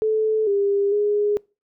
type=tone with pitch steps; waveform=sine; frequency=435.6 / 401 / 414.3 Hz; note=A4 / G4 / G#4; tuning=-17 / +39 / -4 cents; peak=-17 dBFS; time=0.02-1.37 s; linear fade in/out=0 ms; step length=450 ms; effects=noise-tail reverb RT60 0.3 s tail -25 dB re dry